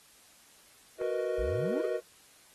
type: chord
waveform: triangle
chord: B major seventh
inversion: second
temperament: equal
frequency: 370 / 466.2 / 493.9 / 622.3 Hz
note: F#4 / A#4 / B4 / D#5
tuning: 0 / 0 / 0 / 0 cents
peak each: -33 dBFS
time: 0.98-2.01 s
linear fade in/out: 50 ms
type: click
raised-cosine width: 0.5 ms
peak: -30 dBFS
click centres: 1.015 s
type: exponential sweep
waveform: triangle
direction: up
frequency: 48.54 to 493.9 Hz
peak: -31 dBFS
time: 1.38-1.89 s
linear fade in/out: 10 ms
effects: white hiss -59 dBFS RMS until 2.54 s + AAC 32 kbps